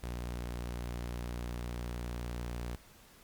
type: tone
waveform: sawtooth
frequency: 59.8 Hz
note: A#1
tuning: 45 cents sharp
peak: -33 dBFS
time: 0.03-2.76 s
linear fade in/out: 5 ms
effects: pink hiss -59 dBFS RMS until 3.23 s + Opus 48 kbps